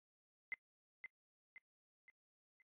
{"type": "tone with echo", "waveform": "sine", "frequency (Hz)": 2051, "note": "C7", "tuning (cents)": -35, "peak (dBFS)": -39, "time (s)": [0.52, 0.54], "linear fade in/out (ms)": 0, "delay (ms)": 520, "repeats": 4, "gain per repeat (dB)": -7, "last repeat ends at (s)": 2.62, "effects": ["noise-tail reverb RT60 0.1 s tail -24 dB re dry", "resampled to 8000 Hz"]}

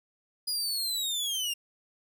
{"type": "linear sweep", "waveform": "sawtooth", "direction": "down", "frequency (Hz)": [4955, 2769], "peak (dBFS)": -26, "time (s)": [0.47, 1.54], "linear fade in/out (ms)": 10, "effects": []}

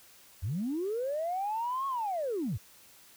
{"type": "linear two-way sweep", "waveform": "sine", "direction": "up then down", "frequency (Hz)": [74.7, 1108.7, 74.7], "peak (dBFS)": -29, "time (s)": [0.42, 2.58], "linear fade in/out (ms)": 20, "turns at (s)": 1.87, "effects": ["tanh soft clip ceiling -25 dBFS", "white hiss -57 dBFS RMS until 3.16 s"]}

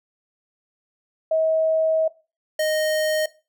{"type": "tone pair in turn", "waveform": ["sine", "square"], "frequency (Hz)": [639, 620.1], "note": ["D#5", "D#5"], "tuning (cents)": [46, -6], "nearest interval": "minor second", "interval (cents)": 52, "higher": "first", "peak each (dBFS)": [-17, -20], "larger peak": "first", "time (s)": [[1.31, 2.08], [2.59, 3.26]], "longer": "first", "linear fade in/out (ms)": 5, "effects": ["noise-tail reverb RT60 0.3 s tail -18 dB re dry"]}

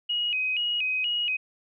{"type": "tone with vibrato", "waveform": "sine", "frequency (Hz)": 2700, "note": "E7", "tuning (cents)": 41, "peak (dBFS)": -24, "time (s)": [0.09, 1.37], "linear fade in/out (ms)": 10, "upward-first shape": "square", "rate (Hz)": 2.1, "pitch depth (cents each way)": 120, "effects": []}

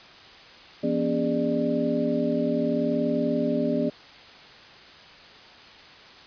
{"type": "tone cluster", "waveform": "sine", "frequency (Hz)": [169.9, 241.3, 282, 409.2, 596], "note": ["F3", "B3", "C#4", "G#4", "D5"], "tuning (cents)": [-47, -40, 30, -26, 25], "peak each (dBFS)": [-32, -26, -28, -30, -28], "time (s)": [0.83, 3.9], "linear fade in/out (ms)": 10, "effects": ["white hiss -47 dBFS RMS until 6.26 s", "resampled to 11025 Hz"]}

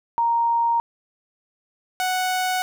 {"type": "tone pair in turn", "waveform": ["sine", "sawtooth"], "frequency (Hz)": [932.3, 740], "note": ["A#5", "F#5"], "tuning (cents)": [0, 0], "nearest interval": "major third", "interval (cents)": 400, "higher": "first", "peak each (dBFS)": -17, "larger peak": "neither", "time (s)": [[0.18, 0.8], [2, 2.62]], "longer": "neither", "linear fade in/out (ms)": 0, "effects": []}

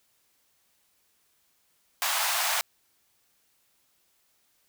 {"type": "high-pass noise", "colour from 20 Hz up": "pink", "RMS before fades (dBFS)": -27, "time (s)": [2.02, 2.61], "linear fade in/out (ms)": 0, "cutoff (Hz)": 690, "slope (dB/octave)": 48, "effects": ["white hiss -69 dBFS RMS until 4.68 s"]}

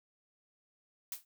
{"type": "noise with exponential decay", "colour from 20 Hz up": "blue", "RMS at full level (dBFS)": -35, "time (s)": [1.12, 1.25], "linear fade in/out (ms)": 2, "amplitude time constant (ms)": 27, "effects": []}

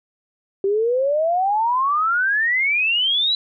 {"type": "exponential sweep", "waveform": "sine", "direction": "up", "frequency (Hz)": [384.3, 4001], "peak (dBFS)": -16, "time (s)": [0.64, 3.35], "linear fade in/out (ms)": 2, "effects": []}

